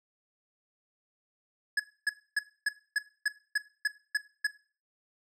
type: tone bursts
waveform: square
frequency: 1695 Hz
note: G#6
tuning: 35 cents sharp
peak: -24 dBFS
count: 10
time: 1.77-4.47 s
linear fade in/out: 5 ms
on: 27 ms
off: 270 ms
effects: noise-tail reverb RT60 0.4 s tail -18 dB re dry + low-pass 8000 Hz 12 dB/octave